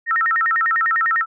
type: tone with vibrato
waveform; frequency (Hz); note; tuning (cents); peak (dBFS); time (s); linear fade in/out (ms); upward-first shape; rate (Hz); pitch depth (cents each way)
sine; 1568; G6; 0; -15; 0.06-1.26; 50; square; 10; 290
effects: none